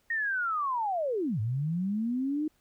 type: linear two-way sweep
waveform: sine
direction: down then up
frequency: 1872 to 102.6 to 313 Hz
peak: -27 dBFS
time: 0.1-2.48 s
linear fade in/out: 5 ms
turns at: 1.4 s
effects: pink hiss -70 dBFS RMS until 2.6 s

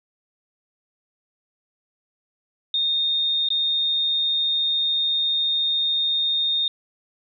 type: tone with dropouts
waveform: sine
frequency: 3673 Hz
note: A#7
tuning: 26 cents flat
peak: -19 dBFS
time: 2.74-6.68 s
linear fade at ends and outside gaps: 2 ms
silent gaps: 3.488-3.503 s
effects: none

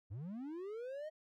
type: linear sweep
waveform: triangle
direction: up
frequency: 86.9 to 634 Hz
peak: -40 dBFS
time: 0.1-1.1 s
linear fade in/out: 20 ms
effects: none

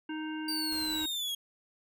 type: harmonic tone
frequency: 311.1 Hz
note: D#4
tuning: in tune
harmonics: 1 / 3 / 5 / 7 / 9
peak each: -35 / -45 / -44 / -54 / -47 dBFS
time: 0.09-1.06 s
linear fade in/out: 5 ms
type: linear sweep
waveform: 40% pulse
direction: down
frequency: 4699 to 3256 Hz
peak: -31 dBFS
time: 0.48-1.35 s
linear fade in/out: 5 ms
type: noise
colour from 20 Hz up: pink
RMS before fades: -48 dBFS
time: 0.72-1.05 s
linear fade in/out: 0 ms
effects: none

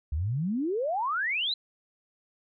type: exponential sweep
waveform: sine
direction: up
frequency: 68.1 to 4139 Hz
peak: -26 dBFS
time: 0.12-1.54 s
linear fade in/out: 5 ms
effects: none

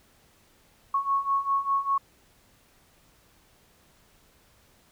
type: beating tone pair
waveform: sine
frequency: 1100 / 1105 Hz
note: C#6 / C#6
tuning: -14 / -6 cents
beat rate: 5 Hz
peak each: -28 / -25 dBFS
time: 0.94-1.98 s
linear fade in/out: 5 ms
effects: pink hiss -61 dBFS RMS until 4.91 s

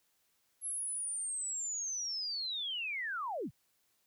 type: linear sweep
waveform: sine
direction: down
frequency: 11175 to 76 Hz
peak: -35 dBFS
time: 0.61-3.51 s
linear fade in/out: 50 ms
effects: white hiss -75 dBFS RMS until 4.06 s

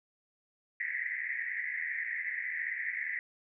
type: band-pass noise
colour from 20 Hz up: pink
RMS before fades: -36 dBFS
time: 0.8-3.19 s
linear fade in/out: 2 ms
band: 1800 to 2100 Hz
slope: 96 dB/octave
effects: none

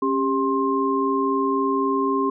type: tone cluster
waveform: sine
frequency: 273.2 / 397 / 1059 Hz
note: C#4 / G4 / C6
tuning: -25 / +22 / +21 cents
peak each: -23 dBFS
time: 0.02-2.3 s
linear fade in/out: 5 ms
effects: none

